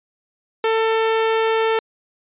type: tone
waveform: sawtooth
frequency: 446.4 Hz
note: A4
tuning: 25 cents sharp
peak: -12 dBFS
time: 0.64-1.79 s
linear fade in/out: 2 ms
effects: resampled to 8000 Hz